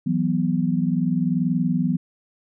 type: chord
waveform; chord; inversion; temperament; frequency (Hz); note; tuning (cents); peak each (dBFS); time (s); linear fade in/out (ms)
sine; E suspended second; none; just; 164.81 / 185.42 / 247.2; E3 / F#3 / B3; 0 / +4 / +2; -23; 0.06-1.97; 10
effects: none